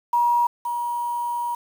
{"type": "tone pair in turn", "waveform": "sine", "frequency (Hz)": [955, 955], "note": ["A#5", "A#5"], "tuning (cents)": [42, 42], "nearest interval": "unison", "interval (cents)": 0, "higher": "neither", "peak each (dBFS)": [-16, -23], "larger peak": "first", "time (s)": [[0.13, 0.47], [0.65, 1.55]], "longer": "second", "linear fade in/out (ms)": 5, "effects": ["7-bit"]}